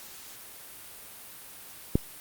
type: click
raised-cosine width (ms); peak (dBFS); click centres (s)
3; -8; 1.955
effects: white hiss -46 dBFS RMS until 2.2 s + Opus 48 kbps